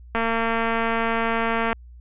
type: click train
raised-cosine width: 0.5 ms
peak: -9 dBFS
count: 361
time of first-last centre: 0.15-1.729 s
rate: 228 Hz
effects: added 60 Hz sine -41 dBFS peak until 2 s + resampled to 8000 Hz